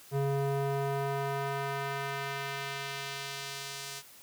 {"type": "tone with band-pass filter sweep", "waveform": "square", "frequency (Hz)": 138.8, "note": "C#3", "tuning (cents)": 3, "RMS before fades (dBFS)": -34, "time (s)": [0.11, 4.03], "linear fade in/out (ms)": 50, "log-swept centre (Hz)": [370, 6700], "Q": 0.76, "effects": ["white hiss -54 dBFS RMS until 4.22 s", "high-pass 60 Hz 12 dB/octave"]}